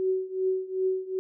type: tone with tremolo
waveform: sine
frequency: 375.9 Hz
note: F#4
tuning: 27 cents sharp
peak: -21 dBFS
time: 0-1.19 s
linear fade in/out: 0 ms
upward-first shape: triangle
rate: 2.6 Hz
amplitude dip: 90%
effects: none